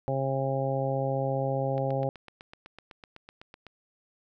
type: harmonic tone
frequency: 134.9 Hz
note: C#3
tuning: 47 cents flat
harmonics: 1 / 2 / 3 / 4 / 5 / 6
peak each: -30 / -37 / -36 / -30 / -36 / -35 dBFS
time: 0.08-2.09 s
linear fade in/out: 0 ms
type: click train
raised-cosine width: 0.3 ms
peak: -29 dBFS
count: 16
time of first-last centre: 1.78-3.667 s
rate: 7.95 Hz
effects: none